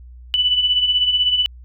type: beating tone pair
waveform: sine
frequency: 2964 / 2980 Hz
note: F#7 / F#7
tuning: +2 / +12 cents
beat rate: 16 Hz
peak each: -22 / -15 dBFS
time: 0.34-1.46 s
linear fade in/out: 0 ms
effects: added 61 Hz sine -37 dBFS peak until 1.64 s